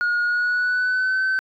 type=tone with pitch glide; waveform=sine; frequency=1439 to 1533.4 Hz; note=F#6 to G6; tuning=-49 to -39 cents; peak=-16 dBFS; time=0.01-1.39 s; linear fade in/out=0 ms; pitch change=+110 cents; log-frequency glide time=0.23-1.23 s; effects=tanh soft clip ceiling -17 dBFS